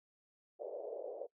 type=band-pass noise; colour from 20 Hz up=white; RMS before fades=-44 dBFS; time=0.59-1.27 s; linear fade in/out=20 ms; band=430 to 610 Hz; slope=48 dB/octave; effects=noise-tail reverb RT60 0.1 s tail -21 dB re dry